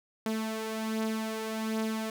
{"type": "beating tone pair", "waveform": "sawtooth", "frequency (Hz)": [220, 221.3], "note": ["A3", "A3"], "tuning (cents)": [0, 10], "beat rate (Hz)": 1.3, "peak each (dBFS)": [-28, -33], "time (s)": [0.26, 2.1], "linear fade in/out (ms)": 2, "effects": []}